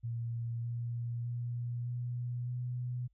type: tone with pitch steps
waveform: sine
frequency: 116.9 / 118.53 / 120.19 / 121.86 / 123.57 Hz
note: A#2 / A#2 / B2 / B2 / B2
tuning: +5 / +29 / -47 / -23 / +1 cents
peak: -34 dBFS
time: 0.03-3.08 s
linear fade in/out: 20 ms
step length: 610 ms
effects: added 50 Hz sine -69 dBFS peak until 3.13 s